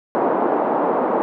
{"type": "band-pass noise", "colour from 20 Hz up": "white", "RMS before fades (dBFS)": -19, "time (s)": [0.15, 1.22], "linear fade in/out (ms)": 0, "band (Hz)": [240, 900], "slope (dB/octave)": 24, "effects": []}